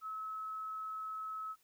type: tone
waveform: sine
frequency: 1292 Hz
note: E6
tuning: 35 cents flat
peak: -39 dBFS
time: 0.01-1.56 s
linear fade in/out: 50 ms
effects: white hiss -72 dBFS RMS until 1.63 s